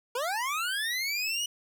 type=linear sweep; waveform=25% pulse; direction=up; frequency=462 to 2960 Hz; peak=-25 dBFS; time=0.15-1.46 s; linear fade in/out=5 ms; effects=none